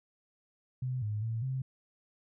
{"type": "tone with pitch steps", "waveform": "sine", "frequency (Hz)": [127.6, 105.6, 113.2, 131.4], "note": ["C3", "G#2", "A2", "C3"], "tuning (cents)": [-43, 29, 50, 8], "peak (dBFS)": -31, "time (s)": [0.82, 1.62], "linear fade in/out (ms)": 5, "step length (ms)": 200, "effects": []}